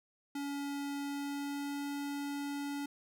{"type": "tone with pitch glide", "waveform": "square", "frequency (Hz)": [282.9, 284.7], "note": ["C#4", "C#4"], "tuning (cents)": [35, 46], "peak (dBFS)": -37, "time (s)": [0.35, 2.86], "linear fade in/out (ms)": 5, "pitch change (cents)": 11, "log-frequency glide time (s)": [1.01, 1.87], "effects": []}